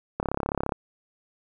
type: click train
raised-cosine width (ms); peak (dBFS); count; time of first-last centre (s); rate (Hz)
1; -12; 19; 0.2-0.722; 34.5
effects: 9-bit